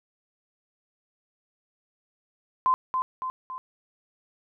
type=tone with echo; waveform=sine; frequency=1032 Hz; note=C6; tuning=24 cents flat; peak=-18 dBFS; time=2.66-2.74 s; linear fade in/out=0 ms; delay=280 ms; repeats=3; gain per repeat=-5 dB; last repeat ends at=3.58 s; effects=none